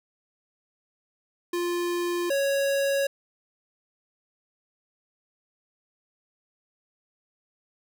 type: tone pair in turn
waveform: square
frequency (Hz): 349.2 / 554.3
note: F4 / C#5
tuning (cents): 0 / 0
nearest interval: minor sixth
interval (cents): 800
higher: second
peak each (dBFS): -26 / -23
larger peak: second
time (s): 1.53-2.3 / 2.3-3.07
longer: neither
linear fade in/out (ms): 5
effects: none